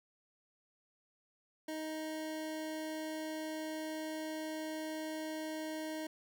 25% pulse tone, 313 Hz, D#4, 10 cents sharp, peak -35 dBFS, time 1.68-6.07 s, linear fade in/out 5 ms, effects none

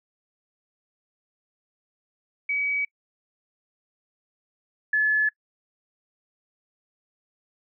sine tone pair in turn, 2273 / 1719.1 Hz, C#7 / A6, +43 / -41 cents, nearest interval perfect fourth, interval 484 cents, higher first, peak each -23 / -18 dBFS, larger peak second, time 2.49-2.85 / 4.93-5.29 s, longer neither, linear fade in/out 5 ms, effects noise-tail reverb RT60 0.1 s tail -25 dB re dry

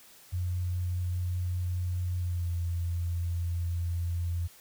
sine tone with pitch glide, 89.5 to 85.9 Hz, F2 to F2, +43 to -28 cents, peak -28 dBFS, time 0.32-4.48 s, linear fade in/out 20 ms, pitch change -71 cents, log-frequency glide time 2.16-2.53 s, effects white hiss -55 dBFS RMS until 4.6 s

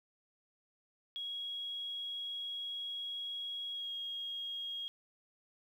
sine tone with pitch glide, 3311 to 3273 Hz, G#7 to G#7, -6 to -26 cents, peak -38 dBFS, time 1.16-4.88 s, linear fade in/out 0 ms, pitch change -20 cents, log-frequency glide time 3.72-3.92 s, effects 11-bit

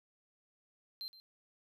triangle tone with echo, 4135 Hz, C8, 21 cents flat, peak -39 dBFS, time 1.01-1.08 s, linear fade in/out 0 ms, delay 120 ms, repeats 1, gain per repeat -15 dB, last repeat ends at 1.2 s, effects none

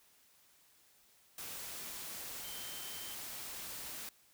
sine tone in noise, 3104 Hz, G7, 18 cents flat, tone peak -51 dBFS, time 2.44-3.14 s, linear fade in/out 2 ms, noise white, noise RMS -45 dBFS, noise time 1.38-4.09 s, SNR -9 dB, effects white hiss -67 dBFS RMS until 4.33 s

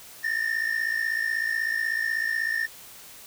triangle tone pair together, 1774.8 / 1831 Hz, A6 / A#6, +14 / -32 cents, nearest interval minor second, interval 54 cents, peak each -26 / -25 dBFS, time 0.23-2.67 s, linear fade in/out 20 ms, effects white hiss -46 dBFS RMS until 3.26 s

